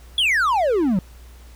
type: exponential sweep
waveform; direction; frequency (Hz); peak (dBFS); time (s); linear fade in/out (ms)
triangle; down; 3490 to 173.9; -14; 0.18-0.99; 2
effects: added 60 Hz sine -41 dBFS peak until 1.55 s + pink hiss -51 dBFS RMS until 1.55 s